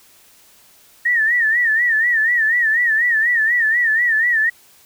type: tone with vibrato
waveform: sine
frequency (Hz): 1843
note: A#6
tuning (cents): -20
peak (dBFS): -13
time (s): 1.05-4.5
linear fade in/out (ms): 10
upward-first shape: sine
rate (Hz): 4.1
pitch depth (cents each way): 110
effects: white hiss -50 dBFS RMS until 4.85 s